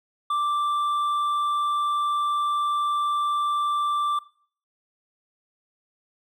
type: tone with hard clipping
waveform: triangle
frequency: 1174.7 Hz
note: D6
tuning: in tune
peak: -23 dBFS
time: 0.3-4.19 s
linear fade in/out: 5 ms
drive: 8 dB
effects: noise-tail reverb RT60 0.5 s tail -19 dB re dry